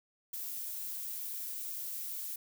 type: noise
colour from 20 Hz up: violet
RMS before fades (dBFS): -40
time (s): 0.33-2.36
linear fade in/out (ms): 5
effects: none